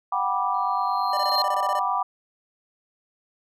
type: chord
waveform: sine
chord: G major seventh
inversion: third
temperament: just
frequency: 735 / 784 / 980 / 1176 Hz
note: F#5 / G5 / B5 / D6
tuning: -12 / 0 / -14 / +2 cents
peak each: -29 / -28 / -26 / -26 dBFS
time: 0.12-2.03 s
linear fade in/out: 5 ms
type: tone with exponential growth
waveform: triangle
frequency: 4186 Hz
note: C8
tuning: in tune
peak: -19 dBFS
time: 0.54-1.42 s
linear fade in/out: 2 ms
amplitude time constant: 190 ms
type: tone bursts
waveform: square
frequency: 599 Hz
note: D5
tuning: 34 cents sharp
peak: -29 dBFS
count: 11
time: 1.13-1.792 s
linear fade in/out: 2 ms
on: 42 ms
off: 20 ms
effects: resampled to 32000 Hz